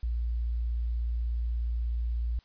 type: tone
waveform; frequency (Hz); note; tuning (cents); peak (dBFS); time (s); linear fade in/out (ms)
sine; 58.27; A#1; 0; -27; 0.03-2.39; 0
effects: white hiss -64 dBFS RMS until 2.44 s + resampled to 11025 Hz